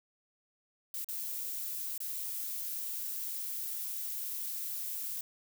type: noise with dropouts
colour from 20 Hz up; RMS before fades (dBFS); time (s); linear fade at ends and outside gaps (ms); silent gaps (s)
violet; -38; 0.94-5.21; 2; 1.045-1.087 / 1.978-2.003
effects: none